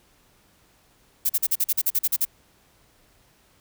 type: noise bursts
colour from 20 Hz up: violet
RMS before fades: -21 dBFS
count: 12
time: 1.25-2.252 s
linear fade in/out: 10 ms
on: 45 ms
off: 42 ms
effects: pink hiss -60 dBFS RMS until 3.6 s